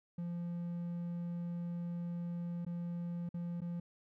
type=tone with dropouts; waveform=triangle; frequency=172.7 Hz; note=F3; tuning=19 cents flat; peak=-35 dBFS; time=0.18-3.8 s; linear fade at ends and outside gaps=5 ms; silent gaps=2.65-2.664 / 3.291-3.341 / 3.606-3.616 s; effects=none